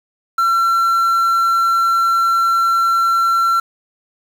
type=tone with quantisation; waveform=triangle; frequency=1355 Hz; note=E6; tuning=47 cents sharp; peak=-10 dBFS; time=0.38-3.6 s; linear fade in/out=5 ms; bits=6; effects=none